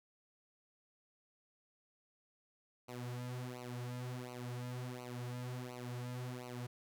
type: tone with flanger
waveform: sawtooth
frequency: 123.9 Hz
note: B2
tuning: 6 cents sharp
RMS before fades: -44 dBFS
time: 2.88-6.67 s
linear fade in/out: 10 ms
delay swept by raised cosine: 0.57 to 5.47 ms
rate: 1.4 Hz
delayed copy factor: -0.95
effects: none